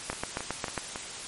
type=two click trains; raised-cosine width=0.5 ms; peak=-19 / -14 dBFS; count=4 / 6; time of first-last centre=0.13-0.959 / 0.1-0.778 s; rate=3.62 / 7.38 Hz; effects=white hiss -39 dBFS RMS until 1.27 s + MP3 48 kbps